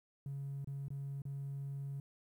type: tone with dropouts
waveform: triangle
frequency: 139 Hz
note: C#3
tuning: 5 cents sharp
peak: -36 dBFS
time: 0.26-2 s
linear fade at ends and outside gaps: 2 ms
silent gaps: 0.645-0.673 / 0.883-0.904 / 1.219-1.253 s
effects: tanh soft clip ceiling -36 dBFS + 12-bit